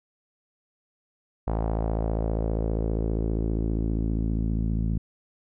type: tone with low-pass filter sweep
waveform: sawtooth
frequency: 55 Hz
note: A1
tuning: in tune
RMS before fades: -26 dBFS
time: 1.47-4.98 s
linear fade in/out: 5 ms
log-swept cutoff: 820 to 200 Hz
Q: 2
effects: none